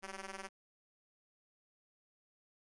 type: ring-modulated tone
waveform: 5% pulse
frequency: 192.9 Hz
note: G3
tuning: 28 cents flat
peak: -30 dBFS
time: 0.02-0.49 s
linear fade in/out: 20 ms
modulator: 183 Hz
effects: resampled to 24000 Hz